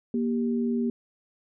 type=tone pair together; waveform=sine; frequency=236.3 / 394 Hz; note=A#3 / G4; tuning=+24 / +9 cents; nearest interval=major sixth; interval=885 cents; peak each=-24 / -31 dBFS; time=0.14-0.9 s; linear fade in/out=2 ms; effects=none